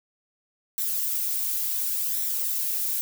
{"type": "noise with flanger", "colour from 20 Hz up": "violet", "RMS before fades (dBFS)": -27, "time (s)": [0.78, 3.01], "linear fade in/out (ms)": 0, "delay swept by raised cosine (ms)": [0.52, 2.62], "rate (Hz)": 0.7, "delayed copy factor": 0.5, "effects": []}